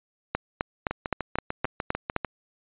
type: two click trains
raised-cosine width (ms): 0.5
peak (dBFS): -9 / -13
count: 8 / 10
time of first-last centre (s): 0.35-2.163 / 0.91-2.247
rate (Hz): 3.86 / 6.73
effects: resampled to 8000 Hz